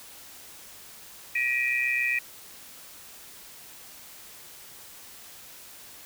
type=tone cluster; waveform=sine; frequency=1912 / 2374 / 2501 Hz; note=A#6 / D7 / D#7; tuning=+43 / +18 / +8 cents; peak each=-28 dBFS; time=1.35-2.19 s; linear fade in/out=5 ms; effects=white hiss -47 dBFS RMS until 6.05 s